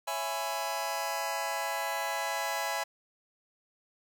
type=chord; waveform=sawtooth; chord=C# minor seventh; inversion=none; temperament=just; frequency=554.4 / 665.2 / 831.5 / 997.9 Hz; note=C#5 / E5 / G#5 / B5; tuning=0 / +16 / +2 / +18 cents; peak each=-37 / -33 / -31 / -33 dBFS; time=0.07-2.84 s; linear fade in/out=10 ms; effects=none